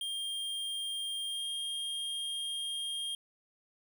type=tone with pitch glide; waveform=square; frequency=3204 to 3223 Hz; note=G7 to G7; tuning=+37 to +47 cents; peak=-35 dBFS; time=0.01-3.15 s; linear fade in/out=2 ms; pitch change=+10 cents; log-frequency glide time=1.25-1.46 s; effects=none